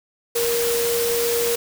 sine tone in noise, 470.4 Hz, A#4, 16 cents sharp, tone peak -20 dBFS, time 0.35-1.56 s, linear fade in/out 10 ms, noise white, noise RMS -25 dBFS, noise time 0.35-1.56 s, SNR +2 dB, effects none

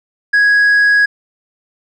triangle tone with tanh clipping, 1661.2 Hz, G#6, in tune, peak -8 dBFS, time 0.33-1.06 s, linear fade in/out 10 ms, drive 7 dB, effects none

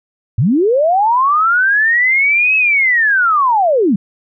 sine linear two-way sweep, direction up then down, 92.5 to 2593 to 173.7 Hz, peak -9 dBFS, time 0.38-3.96 s, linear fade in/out 5 ms, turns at 2.56 s, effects none

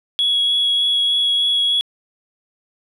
sine tone with vibrato, 3347 Hz, G#7, 13 cents sharp, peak -13 dBFS, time 0.19-1.81 s, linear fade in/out 0 ms, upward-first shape sine, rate 3.3 Hz, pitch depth 9 cents each way, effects tanh soft clip ceiling -11 dBFS + 9-bit

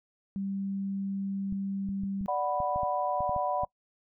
sine tone, 196 Hz, G3, in tune, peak -30 dBFS, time 0.36-2.26 s, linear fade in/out 0 ms
clicks, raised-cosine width 5 ms, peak -28 dBFS, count 11, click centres 1.525 / 1.889 / 2.036 / 2.211 / 2.603 / 2.76 / 2.833 / 3.206 / 3.294 / 3.363 / 3.635 s
sine chord, B minor, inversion first, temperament equal, 587.3 / 740 / 987.8 Hz, D5 / F#5 / B5, 0 / 0 / 0 cents, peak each -32 / -30 / -32 dBFS, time 2.28-3.65 s, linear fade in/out 5 ms
effects noise-tail reverb RT60 0.1 s tail -24 dB re dry

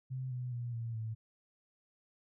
sine tone with pitch steps, 129.8 / 124.87 / 120.13 / 115.57 / 111.18 Hz, C3 / B2 / B2 / A#2 / A2, -13 / +20 / -47 / -14 / +18 cents, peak -36 dBFS, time 0.1-1.15 s, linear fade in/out 20 ms, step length 210 ms, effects none

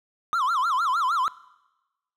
triangle tone with vibrato, 1179 Hz, D6, 6 cents sharp, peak -19 dBFS, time 0.33-1.28 s, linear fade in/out 0 ms, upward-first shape sine, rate 6.5 Hz, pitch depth 290 cents each way, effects noise-tail reverb RT60 1.0 s tail -20 dB re dry

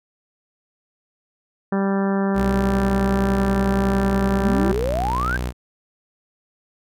harmonic tone, 196 Hz, G3, in tune, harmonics 1 / 2 / 3 / 4 / 5 / 6 / 7 / 8 / 9, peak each -19 / -25 / -29 / -31 / -33 / -35 / -36 / -37 / -38 dBFS, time 1.72-4.72 s, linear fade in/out 5 ms
sawtooth tone with vibrato, 61.74 Hz, B1, in tune, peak -19 dBFS, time 2.34-5.53 s, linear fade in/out 50 ms, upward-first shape triangle, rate 20 Hz, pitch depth 59 cents each way
sine exponential sweep, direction up, 185 to 1628 Hz, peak -21 dBFS, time 4.4-5.37 s, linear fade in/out 5 ms
effects none

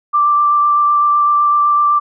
sine tone with vibrato, 1176 Hz, D6, 2 cents sharp, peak -9 dBFS, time 0.13-2 s, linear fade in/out 20 ms, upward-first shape sine, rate 7.9 Hz, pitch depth 10 cents each way, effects none

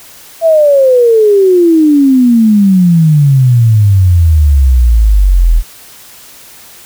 sine exponential sweep, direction down, 672 to 38.89 Hz, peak -3 dBFS, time 0.41-5.63 s, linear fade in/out 50 ms, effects white hiss -35 dBFS RMS until 6.85 s

